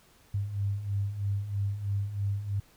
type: beating tone pair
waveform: sine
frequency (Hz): 98 / 101.1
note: G2 / G#2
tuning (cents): 0 / -46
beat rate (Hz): 3.1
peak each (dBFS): -35 / -29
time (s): 0.34-2.6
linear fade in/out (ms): 5
effects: pink hiss -61 dBFS RMS until 2.76 s